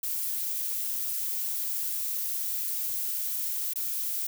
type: noise with dropouts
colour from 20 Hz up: violet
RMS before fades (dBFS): -31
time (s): 0.03-4.27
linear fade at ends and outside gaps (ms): 5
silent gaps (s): 3.736-3.757
effects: none